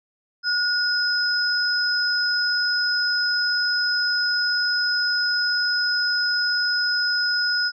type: tone pair together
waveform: sine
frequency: 1449 / 5087 Hz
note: F#6 / D#8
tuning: -37 / +37 cents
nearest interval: octave + minor seventh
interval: 2174 cents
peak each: -22 dBFS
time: 0.43-7.72 s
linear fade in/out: 50 ms
effects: none